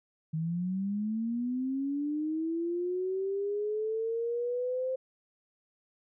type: linear sweep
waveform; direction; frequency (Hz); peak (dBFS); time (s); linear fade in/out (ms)
sine; up; 155.56 to 523.3; -29; 0.33-4.96; 10
effects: none